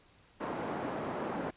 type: band-pass noise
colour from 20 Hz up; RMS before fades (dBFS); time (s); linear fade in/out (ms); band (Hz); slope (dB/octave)
pink; -37; 0.4-1.51; 10; 230 to 1100; 12
effects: pink hiss -63 dBFS RMS until 1.56 s + resampled to 8000 Hz